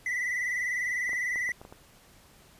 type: tone with vibrato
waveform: triangle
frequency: 1975.5 Hz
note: B6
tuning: in tune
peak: -26 dBFS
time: 0.06-1.52 s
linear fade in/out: 2 ms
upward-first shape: sine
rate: 20 Hz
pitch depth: 61 cents each way
type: clicks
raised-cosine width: 1 ms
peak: -31 dBFS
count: 7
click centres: 1.093 / 1.132 / 1.359 / 1.491 / 1.615 / 1.651 / 1.725 s
effects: pink hiss -57 dBFS RMS until 2.59 s + resampled to 32000 Hz